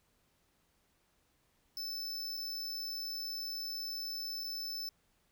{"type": "tone with dropouts", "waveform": "square", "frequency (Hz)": 5274, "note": "E8", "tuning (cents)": 0, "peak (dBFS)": -38, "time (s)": [1.77, 4.89], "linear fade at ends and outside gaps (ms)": 1, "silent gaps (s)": [[2.37, 2.374], [4.438, 4.442]], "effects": ["pink hiss -74 dBFS RMS until 5.31 s"]}